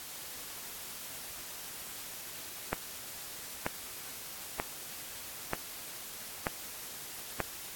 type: click train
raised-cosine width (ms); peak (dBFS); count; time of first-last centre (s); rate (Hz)
0.5; -14; 6; 2.73-7.403; 1.07
effects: white hiss -44 dBFS RMS until 7.75 s + AAC 64 kbps